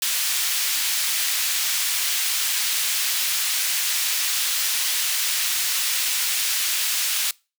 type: high-pass noise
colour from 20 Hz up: pink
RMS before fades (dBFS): -23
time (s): 0.02-7.31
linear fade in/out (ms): 2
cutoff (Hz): 2700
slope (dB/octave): 12
effects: noise-tail reverb RT60 0.3 s tail -24 dB re dry